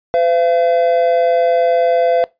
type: tone pair together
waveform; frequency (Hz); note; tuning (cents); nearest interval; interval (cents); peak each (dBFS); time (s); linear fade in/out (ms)
triangle; 509.4 / 680; C5 / F5; -46 / -46; perfect fourth; 500; -12; 0.14-2.24; 0
effects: noise-tail reverb RT60 0.2 s tail -21 dB re dry + resampled to 11025 Hz